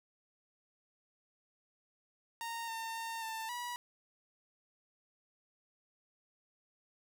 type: tone with pitch steps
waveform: sawtooth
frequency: 924 / 906 / 911 / 892 / 971 Hz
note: A#5 / A#5 / A#5 / A5 / B5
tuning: -16 / -50 / -40 / +23 / -30 cents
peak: -35 dBFS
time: 2.41-3.76 s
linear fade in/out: 0 ms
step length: 270 ms
effects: none